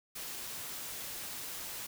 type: noise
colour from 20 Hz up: white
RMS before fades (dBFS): -42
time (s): 0.15-1.87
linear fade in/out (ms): 10
effects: none